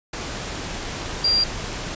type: tone in noise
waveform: sine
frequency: 4753 Hz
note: D8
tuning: 20 cents sharp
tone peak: -16 dBFS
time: 1.24-1.44 s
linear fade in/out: 5 ms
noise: pink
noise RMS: -30 dBFS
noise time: 0.13-1.95 s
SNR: +11 dB
effects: resampled to 16000 Hz